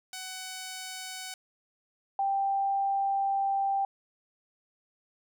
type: tone pair in turn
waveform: 5% pulse / sine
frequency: 750 / 787.4 Hz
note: F#5 / G5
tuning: +23 / +8 cents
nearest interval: minor second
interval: 85 cents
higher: second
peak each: -26 / -25 dBFS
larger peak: second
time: 0.13-1.34 / 2.19-3.85 s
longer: second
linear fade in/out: 2 ms
effects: none